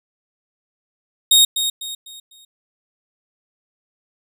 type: tone with echo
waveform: sawtooth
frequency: 3729 Hz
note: A#7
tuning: in tune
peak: -6 dBFS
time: 1.31-1.45 s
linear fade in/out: 5 ms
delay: 250 ms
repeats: 4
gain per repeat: -9 dB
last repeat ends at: 2.45 s
effects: none